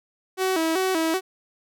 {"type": "tone with vibrato", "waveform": "sawtooth", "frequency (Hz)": 349.2, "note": "F4", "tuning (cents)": 0, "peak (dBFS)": -17, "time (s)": [0.37, 1.21], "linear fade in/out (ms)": 50, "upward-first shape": "square", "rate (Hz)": 2.6, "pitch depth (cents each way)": 130, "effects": []}